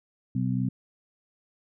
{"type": "harmonic tone", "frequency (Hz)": 63.2, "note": "B1", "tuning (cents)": 41, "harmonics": [2, 3, 4], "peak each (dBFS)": [-27, -29, -30], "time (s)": [0.35, 0.69], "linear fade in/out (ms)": 5, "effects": []}